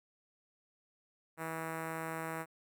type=tone with notch filter; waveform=5% pulse; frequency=162 Hz; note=E3; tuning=30 cents flat; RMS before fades=-40 dBFS; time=1.37-2.46 s; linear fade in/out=50 ms; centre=4700 Hz; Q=0.66; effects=none